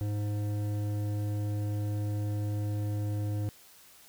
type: tone with hard clipping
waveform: sine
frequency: 103.83 Hz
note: G#2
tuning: in tune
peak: -31 dBFS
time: 0.01-3.49 s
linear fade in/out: 0 ms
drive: 11 dB
effects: white hiss -56 dBFS RMS until 4.08 s